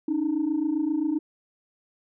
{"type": "tone pair together", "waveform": "sine", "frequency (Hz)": [284.7, 312.3], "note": ["C#4", "D#4"], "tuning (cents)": [46, 7], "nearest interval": "major second", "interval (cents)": 161, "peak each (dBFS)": [-26, -23], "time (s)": [0.08, 1.19], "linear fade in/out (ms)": 5, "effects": ["tanh soft clip ceiling -18 dBFS"]}